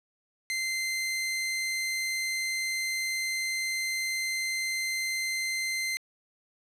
sawtooth tone, 2077 Hz, C7, 13 cents flat, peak -25 dBFS, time 0.5-5.97 s, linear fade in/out 0 ms, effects low-pass 11000 Hz 12 dB/octave

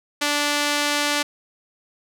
sawtooth tone with band-pass filter, 292.1 Hz, D4, 9 cents flat, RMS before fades -22 dBFS, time 0.21-1.23 s, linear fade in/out 10 ms, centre 4100 Hz, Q 0.51, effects none

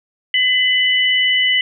sine tone pair together, 2021 / 2979 Hz, B6 / F#7, +39 / +11 cents, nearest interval perfect fifth, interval 672 cents, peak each -15 dBFS, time 0.34-1.61 s, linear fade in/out 2 ms, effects none

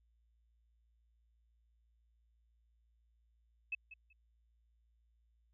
sine tone with echo, 2597 Hz, E7, 26 cents flat, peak -35 dBFS, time 3.72-3.75 s, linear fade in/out 5 ms, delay 190 ms, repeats 2, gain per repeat -14 dB, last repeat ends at 4.13 s, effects added 57 Hz sine -70 dBFS peak until 5.53 s

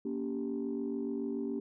sine chord, G diminished, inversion first, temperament just, 235.2 / 282.2 / 392 Hz, Bb3 / Db4 / G4, +16 / +31 / 0 cents, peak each -36 / -36 / -37 dBFS, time 0.05-1.6 s, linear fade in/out 5 ms, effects tanh soft clip ceiling -26 dBFS

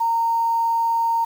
sine tone with quantisation, 921 Hz, A#5, 21 cents flat, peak -17 dBFS, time 0-1.25 s, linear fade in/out 10 ms, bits 7, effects none

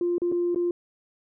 sine tone with dropouts, 349.2 Hz, F4, in tune, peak -21 dBFS, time 0.01-0.71 s, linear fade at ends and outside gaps 2 ms, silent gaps 0.182-0.218 / 0.317-0.322 / 0.547-0.559 s, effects tanh soft clip ceiling -17 dBFS

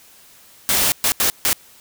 white noise bursts at uneven times, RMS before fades -17 dBFS, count 4, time 0.69-0.92 / 1.04-1.12 / 1.2-1.3 / 1.45-1.53 s, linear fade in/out 0 ms, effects white hiss -48 dBFS RMS until 1.8 s

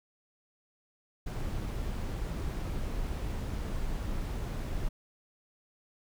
brown noise, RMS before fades -34 dBFS, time 1.26-4.89 s, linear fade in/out 10 ms, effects none

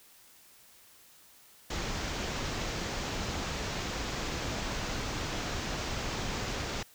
pink low-pass noise, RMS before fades -35 dBFS, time 1.7-6.83 s, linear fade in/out 5 ms, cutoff 7100 Hz, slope 48 dB/octave, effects white hiss -58 dBFS RMS until 6.94 s

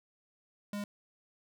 square tone, 204.7 Hz, G#3, 25 cents flat, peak -36 dBFS, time 0.73-0.84 s, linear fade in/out 2 ms, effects none

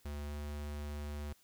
square tone with pitch glide, 73 to 73.59 Hz, D2 to D2, -10 to +4 cents, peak -40 dBFS, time 0.05-1.33 s, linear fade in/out 5 ms, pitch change +14 cents, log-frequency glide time 0.27-0.32 s, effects white hiss -68 dBFS RMS until 1.43 s

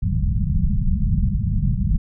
pink low-pass noise, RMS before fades -19 dBFS, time 0.02-1.98 s, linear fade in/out 10 ms, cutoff 210 Hz, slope 96 dB/octave, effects none

